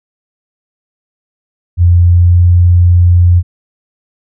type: tone with pitch glide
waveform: sine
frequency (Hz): 87.2 to 88.06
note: F2 to F2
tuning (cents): -2 to +15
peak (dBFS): -3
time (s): 1.77-3.43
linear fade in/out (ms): 50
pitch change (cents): +17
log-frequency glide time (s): 2.02-2.45
effects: none